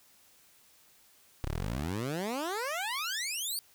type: exponential sweep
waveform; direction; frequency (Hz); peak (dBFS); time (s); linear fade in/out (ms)
15% pulse; up; 30.87 to 4699; -26; 1.44-3.59; 0
effects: white hiss -62 dBFS RMS until 3.74 s